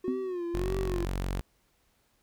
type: tone with vibrato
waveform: triangle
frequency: 361.7 Hz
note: F#4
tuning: 39 cents flat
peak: -29 dBFS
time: 0.04-1.05 s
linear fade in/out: 5 ms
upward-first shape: sine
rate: 1.7 Hz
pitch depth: 100 cents each way
type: tone with exponential decay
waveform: sine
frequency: 256.6 Hz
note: C4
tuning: 34 cents flat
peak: -25 dBFS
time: 0.08-0.4 s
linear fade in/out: 0 ms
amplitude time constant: 68 ms
type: tone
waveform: sawtooth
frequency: 46.25 Hz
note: F#1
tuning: in tune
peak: -26 dBFS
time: 0.54-1.41 s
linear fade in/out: 0 ms
effects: pink hiss -70 dBFS RMS until 2.22 s